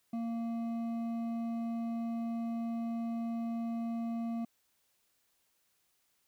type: tone with hard clipping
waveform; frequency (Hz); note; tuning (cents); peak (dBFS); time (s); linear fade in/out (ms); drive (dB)
triangle; 230.8; A#3; -17; -35; 0.13-4.45; 5; 11
effects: white hiss -75 dBFS RMS until 6.27 s